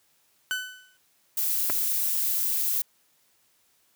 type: tone with exponential decay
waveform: 30% pulse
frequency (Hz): 1505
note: F#6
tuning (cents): +29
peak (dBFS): -21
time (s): 0.51-0.97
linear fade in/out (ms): 0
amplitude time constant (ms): 100
type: noise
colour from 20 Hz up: violet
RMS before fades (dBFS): -26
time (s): 1.37-2.82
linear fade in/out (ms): 5
type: clicks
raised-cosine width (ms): 0.5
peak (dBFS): -16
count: 2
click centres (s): 1.698 / 1.701
effects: white hiss -66 dBFS RMS until 3.95 s + high-pass 60 Hz 12 dB/octave